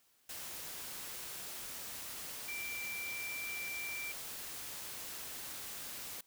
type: tone in noise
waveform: sine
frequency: 2349 Hz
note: D7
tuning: in tune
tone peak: -40 dBFS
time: 2.48-4.12 s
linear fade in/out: 5 ms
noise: white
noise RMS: -45 dBFS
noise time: 0.29-6.21 s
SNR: +2 dB
effects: white hiss -71 dBFS RMS until 6.26 s